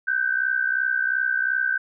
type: tone pair together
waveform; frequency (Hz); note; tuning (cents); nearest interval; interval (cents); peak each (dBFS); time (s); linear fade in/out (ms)
sine; 1514 / 1576.8; F#6 / G6; +39 / +10; minor second; 71; -23; 0.07-1.78; 10
effects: none